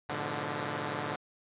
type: chord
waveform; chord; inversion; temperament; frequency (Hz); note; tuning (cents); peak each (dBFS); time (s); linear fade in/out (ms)
5% pulse; G# diminished seventh; none; equal with one note detuned; 105.95 / 123.47 / 146.83 / 174.61; G#2 / B2 / D3 / F3; +35 / 0 / 0 / 0; -28 / -30 / -24 / -30; 0.09-1.16; 5
effects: resampled to 8000 Hz

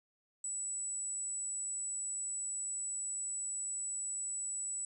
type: tone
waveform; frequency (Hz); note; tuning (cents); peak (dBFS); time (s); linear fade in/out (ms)
sine; 7902; B8; 0; -36; 0.44-4.85; 2
effects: none

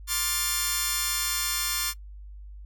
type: chord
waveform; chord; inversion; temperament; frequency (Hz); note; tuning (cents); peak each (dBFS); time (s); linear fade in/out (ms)
5% pulse; D minor seventh; third; just; 1057.2 / 1174.7 / 1409.6 / 1762; C6 / D6 / F6 / A6; +18 / 0 / +16 / +2; -21; 0.07-1.94; 50
effects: noise-tail reverb RT60 0.1 s tail -20 dB re dry + added 50 Hz sine -40 dBFS peak until 2.65 s

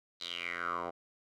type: tone with band-pass filter sweep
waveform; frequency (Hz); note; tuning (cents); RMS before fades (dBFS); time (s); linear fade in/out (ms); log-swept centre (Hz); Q
10% pulse; 86.7; F2; -12; -38; 0.2-0.91; 20; 4200 to 760; 5.9
effects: none

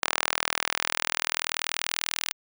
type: tone with high-pass filter sweep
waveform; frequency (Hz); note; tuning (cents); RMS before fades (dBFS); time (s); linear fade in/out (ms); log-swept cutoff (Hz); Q
sawtooth; 40.37; E1; -35; -30; 0.02-2.33; 10; 1100 to 2700; 0.79
effects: none

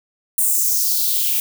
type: noise with high-pass filter sweep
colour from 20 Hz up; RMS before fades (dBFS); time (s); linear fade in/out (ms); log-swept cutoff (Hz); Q
violet; -18; 0.38-1.4; 2; 9100 to 2500; 3
effects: none

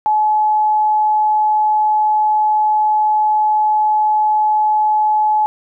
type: tone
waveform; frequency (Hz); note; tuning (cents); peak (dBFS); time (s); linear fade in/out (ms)
sine; 854; G#5; +48; -11; 0.06-5.46; 0
effects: none

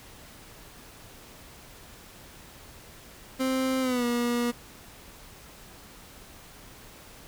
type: tone with pitch glide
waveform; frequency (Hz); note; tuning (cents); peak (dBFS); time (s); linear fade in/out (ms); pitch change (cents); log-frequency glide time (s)
30% pulse; 261.6 to 239.9; C4 to A#3; 0 to +50; -22; 3.39-4.52; 20; -150; 3.81-4.05
effects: pink hiss -49 dBFS RMS until 7.27 s

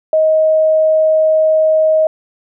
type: tone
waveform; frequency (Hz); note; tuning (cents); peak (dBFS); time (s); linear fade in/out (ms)
sine; 629; D#5; +19; -8; 0.13-2.07; 2
effects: none

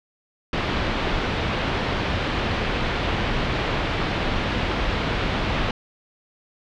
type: low-pass noise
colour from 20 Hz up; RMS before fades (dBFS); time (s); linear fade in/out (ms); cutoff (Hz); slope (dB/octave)
pink; -24; 0.53-5.71; 2; 3700; 24
effects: none

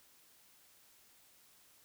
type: silence
effects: white hiss -65 dBFS RMS until 1.84 s

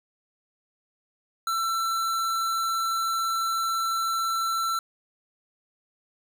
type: tone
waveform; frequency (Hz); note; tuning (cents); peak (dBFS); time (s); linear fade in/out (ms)
square; 1341; E6; +29; -25; 1.47-4.79; 2
effects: none

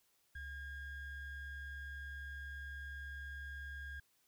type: ring-modulated tone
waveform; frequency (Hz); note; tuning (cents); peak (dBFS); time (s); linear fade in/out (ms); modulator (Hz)
triangle; 845; G#5; +30; -39; 0.35-4; 5; 775
effects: white hiss -75 dBFS RMS until 4.27 s

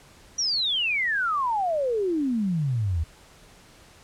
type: exponential sweep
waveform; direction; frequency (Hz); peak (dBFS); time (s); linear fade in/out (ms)
sine; down; 5880 to 75.5; -22; 0.38-3.04; 10
effects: pink hiss -52 dBFS RMS until 4.03 s + low-pass 10000 Hz 12 dB/octave

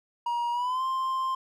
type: tone with pitch glide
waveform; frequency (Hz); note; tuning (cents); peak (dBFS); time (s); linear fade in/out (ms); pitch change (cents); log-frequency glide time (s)
triangle; 951 to 1049.1; A#5 to C6; +34 to +4; -24; 0.26-1.35; 5; +170; 0.52-0.83
effects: none

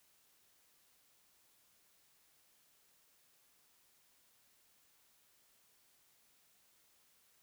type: silence
effects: white hiss -71 dBFS RMS until 7.42 s

